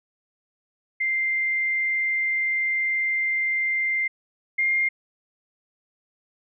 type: tone pair in turn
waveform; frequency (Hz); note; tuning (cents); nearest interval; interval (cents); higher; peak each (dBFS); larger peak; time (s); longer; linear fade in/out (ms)
sine; 2093 / 2117; C7 / C7; 0 / +20; unison; 20; second; -21 / -19; second; 1-4.08 / 4.58-4.89; first; 10
effects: none